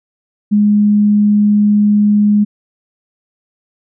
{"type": "tone", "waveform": "sine", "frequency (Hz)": 207.7, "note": "G#3", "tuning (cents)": 0, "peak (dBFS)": -7, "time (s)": [0.51, 2.45], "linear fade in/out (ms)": 20, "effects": []}